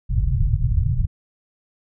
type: low-pass noise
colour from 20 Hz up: pink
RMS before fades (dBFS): -19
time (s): 0.09-1.07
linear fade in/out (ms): 20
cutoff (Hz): 140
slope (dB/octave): 48
effects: none